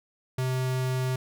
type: tone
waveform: square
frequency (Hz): 129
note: C3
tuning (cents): -24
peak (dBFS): -26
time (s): 0.38-1.16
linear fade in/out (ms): 5
effects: none